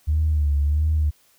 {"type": "tone with vibrato", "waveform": "sine", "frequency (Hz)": 74.7, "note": "D2", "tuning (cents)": 30, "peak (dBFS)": -16, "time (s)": [0.07, 1.11], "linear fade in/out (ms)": 20, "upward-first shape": "sine", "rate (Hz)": 1.5, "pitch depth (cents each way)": 75, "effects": ["tanh soft clip ceiling -12 dBFS", "white hiss -59 dBFS RMS until 1.38 s"]}